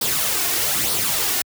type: noise with flanger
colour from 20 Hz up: white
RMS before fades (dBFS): -21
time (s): 0.01-1.42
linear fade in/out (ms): 5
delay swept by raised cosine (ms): 0.21 to 2.81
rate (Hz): 1.1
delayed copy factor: +0.55
effects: high-pass 60 Hz 12 dB/octave